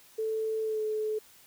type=tone with pitch glide; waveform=sine; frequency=440 to 430.9 Hz; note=A4 to A4; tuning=0 to -36 cents; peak=-28 dBFS; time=0.18-1.19 s; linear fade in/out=10 ms; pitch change=-36 cents; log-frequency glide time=0.63-0.81 s; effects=white hiss -57 dBFS RMS until 1.46 s